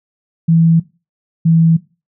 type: tone pair in turn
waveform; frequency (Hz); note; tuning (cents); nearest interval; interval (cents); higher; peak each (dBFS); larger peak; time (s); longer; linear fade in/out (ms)
sine; 164.81 / 164.06; E3 / E3; 0 / -8; unison; 8; first; -7; neither; 0.48-0.8 / 1.45-1.77; neither; 10
effects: noise-tail reverb RT60 0.3 s tail -19 dB re dry